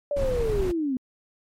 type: linear sweep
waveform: sine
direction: down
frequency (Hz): 587.3 to 246.9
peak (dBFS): -23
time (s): 0.11-0.97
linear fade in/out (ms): 2
type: noise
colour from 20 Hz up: brown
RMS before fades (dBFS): -28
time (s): 0.16-0.72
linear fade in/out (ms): 10
effects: MP3 64 kbps